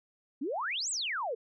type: exponential two-way sweep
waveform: sine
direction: up then down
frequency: 245.4 to 8320 to 423.2 Hz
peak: -31 dBFS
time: 0.41-1.35 s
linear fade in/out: 10 ms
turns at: 0.9 s
effects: none